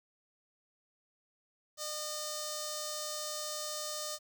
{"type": "tone with notch filter", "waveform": "5% pulse", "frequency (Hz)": 608, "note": "D#5", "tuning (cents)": -40, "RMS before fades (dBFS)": -39, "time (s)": [1.77, 4.19], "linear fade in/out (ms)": 50, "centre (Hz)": 2300, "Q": 0.65, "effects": ["11-bit"]}